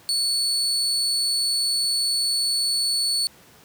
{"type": "tone", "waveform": "35% pulse", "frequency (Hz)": 4435, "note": "C#8", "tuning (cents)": 0, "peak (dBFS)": -19, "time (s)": [0.09, 3.27], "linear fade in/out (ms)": 0, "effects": ["pink hiss -51 dBFS RMS until 3.64 s", "high-pass 100 Hz 12 dB/octave"]}